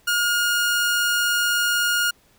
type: tone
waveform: sawtooth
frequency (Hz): 1427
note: F6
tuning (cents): +37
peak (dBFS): -15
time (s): 0.07-2.11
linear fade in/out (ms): 10
effects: pink hiss -58 dBFS RMS until 2.38 s